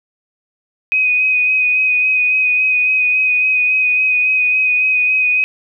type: tone with vibrato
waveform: sine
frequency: 2506 Hz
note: D#7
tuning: 12 cents sharp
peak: -11 dBFS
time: 0.92-5.44 s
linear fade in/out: 0 ms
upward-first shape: sine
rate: 3.6 Hz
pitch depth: 20 cents each way
effects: none